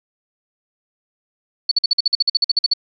sine tone bursts, 4448 Hz, C#8, 5 cents sharp, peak -11 dBFS, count 15, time 1.69-2.736 s, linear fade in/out 5 ms, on 24 ms, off 49 ms, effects none

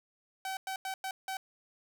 sawtooth tone bursts at uneven times, 765 Hz, G5, 42 cents flat, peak -31 dBFS, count 5, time 0.45-0.57 / 0.67-0.76 / 0.85-0.94 / 1.04-1.11 / 1.28-1.37 s, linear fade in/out 2 ms, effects none

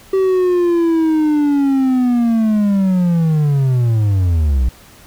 triangle linear sweep, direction down, 386.4 to 58.6 Hz, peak -9 dBFS, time 0.13-4.69 s, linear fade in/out 5 ms, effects pink hiss -43 dBFS RMS until 5.06 s

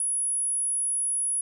sine tone, 10280 Hz, E9, 45 cents flat, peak -24 dBFS, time 0-1.41 s, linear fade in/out 2 ms, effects none

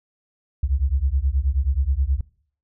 sine beating tone pair, 63.4 / 72.8 Hz, B1 / D2, +46 / -15 cents, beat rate 9.4 Hz, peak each -21 dBFS, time 0.63-2.21 s, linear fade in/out 5 ms, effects noise-tail reverb RT60 0.5 s tail -22 dB re dry

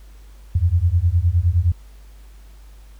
sine beating tone pair, 82.1 / 91.8 Hz, E2 / F#2, -6 / -13 cents, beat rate 9.7 Hz, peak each -17 dBFS, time 0.55-1.72 s, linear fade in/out 5 ms, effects added 50 Hz sine -40 dBFS peak until 2.99 s + pink hiss -55 dBFS RMS until 2.99 s

